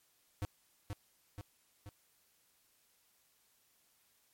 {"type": "tone with echo", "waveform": "square", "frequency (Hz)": 101.8, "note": "G#2", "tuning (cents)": -34, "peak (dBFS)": -35, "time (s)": [0.42, 0.45], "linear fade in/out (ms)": 0, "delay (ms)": 480, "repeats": 3, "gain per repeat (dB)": -4, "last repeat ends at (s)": 1.89, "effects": ["white hiss -72 dBFS RMS until 4.33 s", "MP3 64 kbps"]}